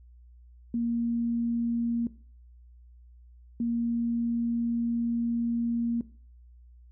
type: tone bursts at uneven times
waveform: sine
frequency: 234.3 Hz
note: A#3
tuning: 9 cents sharp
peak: -25 dBFS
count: 2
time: 0.74-2.07 / 3.6-6.01 s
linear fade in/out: 2 ms
effects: noise-tail reverb RT60 0.4 s tail -17 dB re dry + added 60 Hz sine -50 dBFS peak until 6.91 s